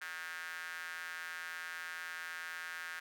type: tone with high-pass filter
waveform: square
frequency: 84.5 Hz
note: E2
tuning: 43 cents sharp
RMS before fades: -44 dBFS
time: 0.01-3 s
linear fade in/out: 10 ms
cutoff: 1600 Hz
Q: 4.7
effects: none